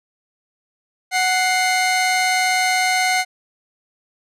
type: tone pair together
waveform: sawtooth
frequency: 740 / 2101 Hz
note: F#5 / C7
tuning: 0 / +7 cents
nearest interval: octave + tritone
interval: 1807 cents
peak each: -14 / -16 dBFS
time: 1.11-3.25 s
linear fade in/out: 50 ms
effects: low-pass 10000 Hz 12 dB/octave